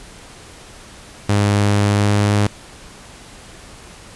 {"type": "tone with pitch glide", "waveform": "sawtooth", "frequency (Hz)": [102.3, 103.19], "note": ["G#2", "G#2"], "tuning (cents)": [-26, -11], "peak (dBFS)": -9, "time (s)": [1.29, 2.47], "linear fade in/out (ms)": 5, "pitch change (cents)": 15, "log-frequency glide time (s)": [1.81, 2.33], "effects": ["pink hiss -40 dBFS RMS until 4.15 s", "resampled to 24000 Hz"]}